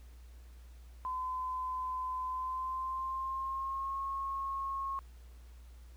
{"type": "tone with pitch glide", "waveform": "sine", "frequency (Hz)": [1021, 1088], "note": ["C6", "C#6"], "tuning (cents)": [-43, -33], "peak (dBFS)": -34, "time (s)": [1.05, 4.99], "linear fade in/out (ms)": 0, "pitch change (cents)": 110, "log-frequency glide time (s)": [2.27, 4.01], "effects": ["added 60 Hz sine -50 dBFS peak until 5.96 s", "pink hiss -66 dBFS RMS until 5.96 s"]}